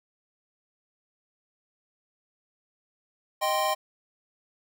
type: chord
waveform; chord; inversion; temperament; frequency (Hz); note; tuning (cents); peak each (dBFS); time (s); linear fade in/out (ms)
square; C minor; first; equal; 622.3 / 784 / 1046.5; Eb5 / G5 / C6; 0 / 0 / 0; -29; 3.41-3.75; 20
effects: none